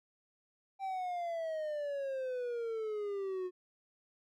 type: exponential sweep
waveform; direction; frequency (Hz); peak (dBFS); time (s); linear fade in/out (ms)
triangle; down; 784 to 360.7; -33; 0.79-3.51; 50
effects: none